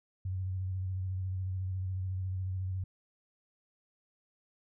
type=tone with vibrato; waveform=sine; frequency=93.5 Hz; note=F#2; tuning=19 cents sharp; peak=-32 dBFS; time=0.25-2.84 s; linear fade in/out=5 ms; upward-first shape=square; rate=14 Hz; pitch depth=25 cents each way; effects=none